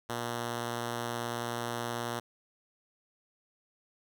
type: tone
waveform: 5% pulse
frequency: 118.7 Hz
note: A#2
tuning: 32 cents sharp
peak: -22 dBFS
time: 0.09-2.2 s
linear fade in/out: 10 ms
effects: none